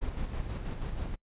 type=noise with tremolo; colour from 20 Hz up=brown; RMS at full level=-33 dBFS; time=0.01-1.16 s; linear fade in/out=20 ms; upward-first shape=square; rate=6.2 Hz; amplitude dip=40%; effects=noise-tail reverb RT60 0.1 s tail -24 dB re dry + resampled to 8000 Hz